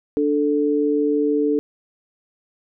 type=tone pair together; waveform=sine; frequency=293.7 / 440 Hz; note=D4 / A4; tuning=0 / 0 cents; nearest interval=perfect fifth; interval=700 cents; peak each=-19 dBFS; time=0.17-1.59 s; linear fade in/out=0 ms; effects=none